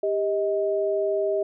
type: tone pair together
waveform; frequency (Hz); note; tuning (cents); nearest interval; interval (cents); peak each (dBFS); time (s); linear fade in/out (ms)
sine; 396.9 / 630; G4 / D#5; +22 / +21; minor sixth; 799; -24; 0.03-1.43; 5
effects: none